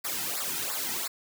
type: noise with flanger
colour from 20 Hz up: white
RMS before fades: -32 dBFS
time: 0.04-1.08 s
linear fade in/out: 10 ms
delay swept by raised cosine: 0.32 to 1.82 ms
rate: 2.9 Hz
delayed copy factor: -0.9
effects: none